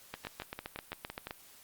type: two click trains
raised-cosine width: 0.3 ms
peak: -23 / -22 dBFS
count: 7 / 10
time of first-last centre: 0.25-1.27 / 0.14-1.309 s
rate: 5.88 / 7.7 Hz
effects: white hiss -57 dBFS RMS until 1.63 s + Opus 48 kbps